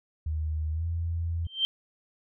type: tone with pitch glide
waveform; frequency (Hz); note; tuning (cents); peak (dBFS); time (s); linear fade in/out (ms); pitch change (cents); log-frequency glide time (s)
sine; 77.78 to 83.85; D#2 to E2; 0 to +30; -27; 0.26-1.47; 5; +130; 0.72-0.85
type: tone with exponential growth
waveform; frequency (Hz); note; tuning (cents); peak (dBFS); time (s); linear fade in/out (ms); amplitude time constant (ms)
sine; 3136; G7; 0; -19; 1.45-1.65; 0; 43
effects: none